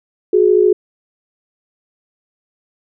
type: tone pair together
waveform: sine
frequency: 365.9 / 419.6 Hz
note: F#4 / G#4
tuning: -19 / +18 cents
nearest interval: major second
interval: 237 cents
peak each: -11 dBFS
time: 0.33-0.73 s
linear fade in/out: 5 ms
effects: none